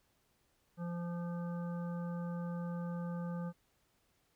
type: harmonic tone with a mistuned harmonic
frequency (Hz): 172.9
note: F3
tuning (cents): -17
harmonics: 1 / 3 / 5 / 7 / 9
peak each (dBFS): -37 / -47 / -53 / -53 / -58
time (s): 0.77-3.53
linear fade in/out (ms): 50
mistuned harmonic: 9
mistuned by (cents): -17
effects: pink hiss -75 dBFS RMS until 4.35 s

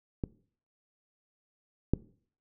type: clicks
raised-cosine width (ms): 3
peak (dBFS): -18 / -11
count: 2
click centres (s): 0.238 / 1.936
effects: noise-tail reverb RT60 0.5 s tail -20 dB re dry

